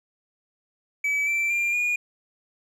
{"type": "tone with pitch steps", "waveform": "triangle", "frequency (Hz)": [2291, 2339, 2388, 2438], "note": ["D7", "D7", "D7", "D#7"], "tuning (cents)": [-44, -8, 28, -36], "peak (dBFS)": -20, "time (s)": [1.04, 1.96], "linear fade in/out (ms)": 5, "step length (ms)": 230, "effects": []}